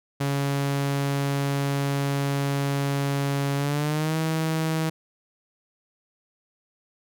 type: tone with pitch glide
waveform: sawtooth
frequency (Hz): 140 to 159.89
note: C#3 to D#3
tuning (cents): +18 to +47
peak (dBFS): -19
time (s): 0.2-4.9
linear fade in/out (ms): 10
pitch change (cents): +229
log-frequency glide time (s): 3.56-4.17
effects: none